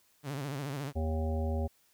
sawtooth tone with vibrato, 140 Hz, C#3, 18 cents sharp, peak -31 dBFS, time 0.23-0.93 s, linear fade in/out 50 ms, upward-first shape sine, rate 14 Hz, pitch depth 110 cents each way
harmonic tone, 79.3 Hz, D#2, 33 cents sharp, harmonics 1 / 3 / 5 / 7 / 9 / 10, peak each -30 / -38 / -41 / -40 / -45 / -46 dBFS, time 0.95-1.68 s, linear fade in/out 20 ms
effects white hiss -68 dBFS RMS until 1.93 s

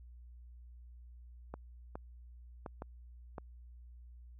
clicks, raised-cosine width 1 ms, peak -28 dBFS, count 5, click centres 1.54 / 1.955 / 2.662 / 2.821 / 3.382 s, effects added 60 Hz sine -51 dBFS peak until 4.39 s

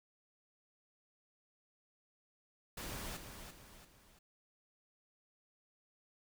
pink noise with echo, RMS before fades -44 dBFS, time 2.77-3.17 s, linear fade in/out 5 ms, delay 340 ms, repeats 3, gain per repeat -7 dB, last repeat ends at 4.19 s, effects none

